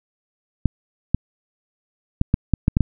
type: clicks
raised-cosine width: 5 ms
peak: -3 dBFS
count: 8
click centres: 0.657 / 1.146 / 2.214 / 2.341 / 2.537 / 2.681 / 2.769 / 2.807 s
effects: none